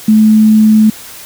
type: tone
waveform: sine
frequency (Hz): 216.5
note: A3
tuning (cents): -28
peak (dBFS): -3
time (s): 0.08-0.9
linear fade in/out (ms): 5
effects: white hiss -31 dBFS RMS until 1.25 s